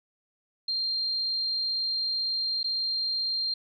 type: tone with dropouts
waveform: sine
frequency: 4186 Hz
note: C8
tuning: in tune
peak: -26 dBFS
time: 0.68-3.54 s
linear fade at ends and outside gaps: 5 ms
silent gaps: 2.631-2.642 s
effects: none